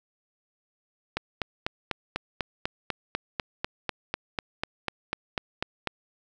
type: click train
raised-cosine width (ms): 0.3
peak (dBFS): -11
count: 20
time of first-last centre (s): 1.17-5.873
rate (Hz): 4.04
effects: none